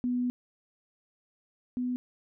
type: tone pair in turn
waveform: sine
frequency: 246.9 / 248.8 Hz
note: B3 / B3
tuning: 0 / +13 cents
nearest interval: unison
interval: 13 cents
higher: second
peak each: -26 / -28 dBFS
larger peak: first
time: 0.04-0.3 / 1.77-1.96 s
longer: first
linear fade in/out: 0 ms
effects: none